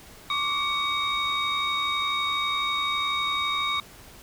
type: tone cluster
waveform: sine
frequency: 1096 / 1168 / 2251 / 3732 Hz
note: C#6 / D6 / C#7 / A#7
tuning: -20 / -10 / +26 / +1 cents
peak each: -33 / -27 / -29 / -27 dBFS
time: 0.3-3.8 s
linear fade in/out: 2 ms
effects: tanh soft clip ceiling -18 dBFS + pink hiss -48 dBFS RMS until 4.22 s